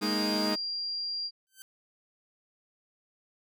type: chord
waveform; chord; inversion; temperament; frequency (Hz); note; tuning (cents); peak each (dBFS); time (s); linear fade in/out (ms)
sawtooth; Ab suspended second; none; equal; 207.7 / 233.1 / 311.1; Ab3 / Bb3 / Eb4; 0 / 0 / 0; -27 / -32 / -28; 0.01-0.56; 20
type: tone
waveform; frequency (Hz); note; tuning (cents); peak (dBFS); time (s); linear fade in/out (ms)
sine; 4768; D8; +25; -31; 0.01-1.31; 50
type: tone with exponential growth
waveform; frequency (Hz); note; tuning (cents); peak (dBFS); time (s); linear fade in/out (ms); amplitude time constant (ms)
5% pulse; 1546; G6; -24; -31; 1.47-1.62; 0; 31
effects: none

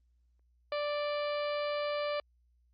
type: harmonic tone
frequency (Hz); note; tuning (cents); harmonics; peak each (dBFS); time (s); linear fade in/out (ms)
587.3; D5; 0; 1 / 2 / 3 / 4 / 5 / 6 / 7 / 8; -32 / -39 / -46 / -44 / -47 / -51 / -49 / -51; 0.72-2.2; 2
effects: added 60 Hz sine -66 dBFS peak until 2.73 s + Opus 32 kbps

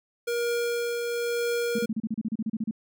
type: tone with tremolo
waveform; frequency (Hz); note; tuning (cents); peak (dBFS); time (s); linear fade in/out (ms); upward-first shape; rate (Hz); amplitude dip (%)
square; 473.9; A#4; +28; -25; 0.27-1.86; 10; triangle; 1; 35
type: tone bursts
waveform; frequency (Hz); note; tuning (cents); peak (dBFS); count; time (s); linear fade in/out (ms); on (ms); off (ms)
sine; 220; A3; 0; -25; 14; 1.75-2.711; 5; 38; 33
effects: none

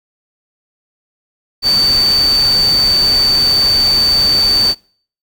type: tone in noise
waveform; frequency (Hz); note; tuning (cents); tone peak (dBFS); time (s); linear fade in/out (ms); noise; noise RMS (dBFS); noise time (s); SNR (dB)
sine; 4569; D8; -48; -9; 1.62-4.75; 50; pink; -23; 1.62-4.75; +11
effects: noise-tail reverb RT60 0.5 s tail -25 dB re dry

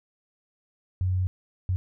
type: tone bursts at uneven times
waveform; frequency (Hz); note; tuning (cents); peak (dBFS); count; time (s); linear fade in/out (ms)
sine; 92.2; F#2; -6; -22; 2; 1.01-1.27 / 1.69-1.76; 0
effects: none

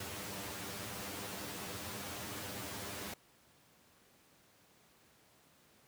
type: noise with comb filter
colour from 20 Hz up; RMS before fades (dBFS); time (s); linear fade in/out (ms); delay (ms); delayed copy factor
pink; -43; 0-3.14; 5; 10; +0.7
effects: pink hiss -66 dBFS RMS until 5.87 s + high-pass 100 Hz 12 dB/octave

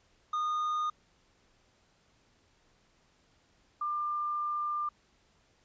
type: tone pair in turn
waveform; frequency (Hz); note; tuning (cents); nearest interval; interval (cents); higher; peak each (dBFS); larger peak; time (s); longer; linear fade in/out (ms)
triangle / sine; 1226 / 1195.2; D#6 / D6; -26 / +30; unison; 44; first; -27 / -30; first; 0.33-0.9 / 3.81-4.89; second; 5
effects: pink hiss -68 dBFS RMS until 5.64 s + resampled to 16000 Hz

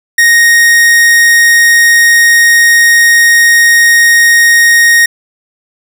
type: tone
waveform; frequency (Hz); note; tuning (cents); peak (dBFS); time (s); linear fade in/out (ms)
45% pulse; 1864.7; A#6; 0; -3; 0.18-5.06; 5
effects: none

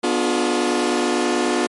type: chord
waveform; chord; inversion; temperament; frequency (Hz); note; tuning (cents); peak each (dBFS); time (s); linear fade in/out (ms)
sawtooth; B diminished seventh; none; just; 246.9 / 296.3 / 355.6 / 426.7; B3 / D4 / F4 / Ab4; 0 / +15 / +31 / +47; -19 / -20 / -17 / -23; 0.03-1.67; 10
effects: MP3 48 kbps

